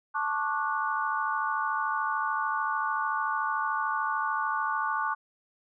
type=chord; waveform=sine; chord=D major seventh; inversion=second; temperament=just; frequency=881 / 1101.2 / 1174.7 / 1468.3 Hz; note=A5 / C#6 / D6 / F#6; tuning=+2 / -12 / 0 / -14 cents; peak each=-32 dBFS; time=0.14-5.15 s; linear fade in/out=20 ms; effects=none